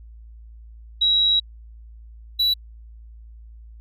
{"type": "tone pair in turn", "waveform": ["sine", "triangle"], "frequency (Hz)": [3867, 3932], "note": ["B7", "B7"], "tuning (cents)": [-37, -8], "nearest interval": "unison", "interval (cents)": 29, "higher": "second", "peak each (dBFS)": -15, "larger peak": "neither", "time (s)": [[1.01, 1.4], [2.39, 2.54]], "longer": "first", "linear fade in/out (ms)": 10, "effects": ["added 56 Hz sine -40 dBFS peak until 3.8 s"]}